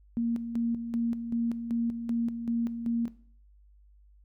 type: tone with tremolo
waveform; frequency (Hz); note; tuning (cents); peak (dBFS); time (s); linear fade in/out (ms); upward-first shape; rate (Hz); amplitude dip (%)
sine; 233.1; A#3; 0; -25; 0.17-3.08; 0; square; 2.6; 60
effects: noise-tail reverb RT60 0.5 s tail -17 dB re dry + added 50 Hz sine -55 dBFS peak until 4.24 s